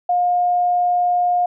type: tone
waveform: sine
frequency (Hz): 712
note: F5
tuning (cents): +33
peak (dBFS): -14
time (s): 0.09-1.46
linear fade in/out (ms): 5
effects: none